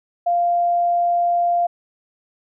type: tone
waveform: sine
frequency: 696 Hz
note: F5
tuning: 6 cents flat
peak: -15 dBFS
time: 0.26-1.67 s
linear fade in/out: 10 ms
effects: none